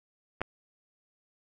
clicks, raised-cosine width 0.5 ms, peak -29 / -13 dBFS, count 2, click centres 0.408 / 0.416 s, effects none

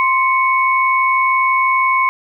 sine tone pair together, 1046.3 / 2217 Hz, C6 / C#7, 0 / 0 cents, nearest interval octave + minor second, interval 1300 cents, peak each -13 / -16 dBFS, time 0-2.09 s, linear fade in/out 0 ms, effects 8-bit

